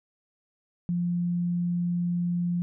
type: tone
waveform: sine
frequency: 174.61 Hz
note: F3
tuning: in tune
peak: -24 dBFS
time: 0.89-2.62 s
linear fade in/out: 0 ms
effects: none